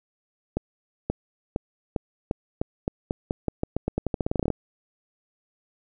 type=accelerating click train; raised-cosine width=2 ms; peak=-11 dBFS; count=25; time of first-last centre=0.57-4.503 s; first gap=530 ms; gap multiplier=0.87; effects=none